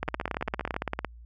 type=two click trains; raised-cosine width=0.5 ms; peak=-17 / -13 dBFS; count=11 / 19; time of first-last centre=0.08-0.742 / 0.03-1.047 s; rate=15.1 / 17.7 Hz; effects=added 58 Hz sine -45 dBFS peak until 1.25 s